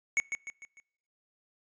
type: tone with echo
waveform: square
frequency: 2217 Hz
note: C#7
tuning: in tune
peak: -24 dBFS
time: 0.17-0.2 s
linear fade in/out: 0 ms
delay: 150 ms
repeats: 4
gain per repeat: -7 dB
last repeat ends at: 0.8 s
effects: noise-tail reverb RT60 0.7 s tail -25 dB re dry + resampled to 16000 Hz